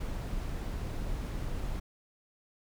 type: noise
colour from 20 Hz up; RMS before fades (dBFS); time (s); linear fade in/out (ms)
brown; -35; 0-1.8; 10
effects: none